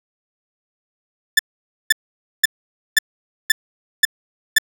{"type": "tone bursts", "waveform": "sawtooth", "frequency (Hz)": 1760, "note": "A6", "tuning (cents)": 0, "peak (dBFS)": -5, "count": 7, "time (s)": [1.37, 4.584], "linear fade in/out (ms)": 5, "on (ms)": 22, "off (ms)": 510, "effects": []}